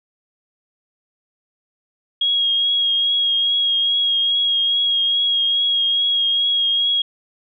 sine tone with vibrato, 3284 Hz, G#7, 20 cents flat, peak -15 dBFS, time 2.21-7.02 s, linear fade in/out 5 ms, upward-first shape triangle, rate 2.4 Hz, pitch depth 24 cents each way, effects none

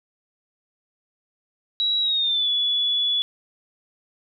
sine tone with pitch glide, 3882 to 3419 Hz, B7 to G#7, -31 to +50 cents, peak -19 dBFS, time 1.8-3.22 s, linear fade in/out 0 ms, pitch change -219 cents, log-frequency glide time 2.01-2.49 s, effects none

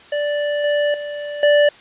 square tone with level steps, 586 Hz, D5, 4 cents flat, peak -19 / -16 / -26 / -11 dBFS, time 0.12-1.69 s, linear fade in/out 5 ms, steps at 0.64 / 0.94 / 1.43 s, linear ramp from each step 2 ms, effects white hiss -44 dBFS RMS until 1.8 s + resampled to 8000 Hz

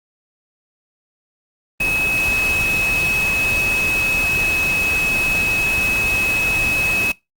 sine tone in noise, 2565 Hz, E7, 48 cents flat, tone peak -17 dBFS, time 1.8-7.12 s, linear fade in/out 5 ms, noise pink, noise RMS -26 dBFS, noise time 1.8-7.12 s, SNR +6 dB, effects noise-tail reverb RT60 0.2 s tail -22 dB re dry + Opus 24 kbps

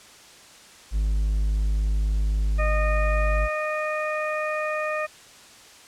triangle tone, 51.91 Hz, G#1, in tune, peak -18 dBFS, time 0.91-3.49 s, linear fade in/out 50 ms
harmonic tone, 614 Hz, D#5, 23 cents flat, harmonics 1 / 2 / 3 / 4, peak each -27 / -30 / -32 / -33 dBFS, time 2.58-5.07 s, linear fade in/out 20 ms
effects white hiss -48 dBFS RMS until 5.87 s + low-pass 8000 Hz 12 dB/octave

